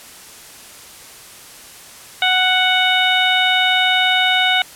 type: harmonic tone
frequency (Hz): 740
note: F#5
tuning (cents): 0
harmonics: 1 / 2 / 3 / 4 / 5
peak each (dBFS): -19 / -19 / -19 / -19 / -19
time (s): 2.22-4.62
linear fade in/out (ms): 2
effects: white hiss -39 dBFS RMS until 4.75 s + low-pass 12000 Hz 12 dB/octave